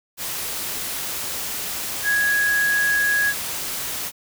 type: tone in noise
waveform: sine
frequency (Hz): 1661.2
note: G#6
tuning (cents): 0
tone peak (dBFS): -17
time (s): 2.03-3.34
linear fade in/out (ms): 50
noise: white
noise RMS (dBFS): -28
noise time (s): 0.17-4.12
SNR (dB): +8
effects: none